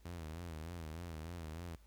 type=tone with vibrato; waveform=sawtooth; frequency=82.41 Hz; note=E2; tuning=in tune; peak=-40 dBFS; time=0.05-1.76 s; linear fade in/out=5 ms; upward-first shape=sine; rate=3.3 Hz; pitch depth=110 cents each way; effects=added 53 Hz sine -60 dBFS peak until 1.86 s + pink hiss -71 dBFS RMS until 1.86 s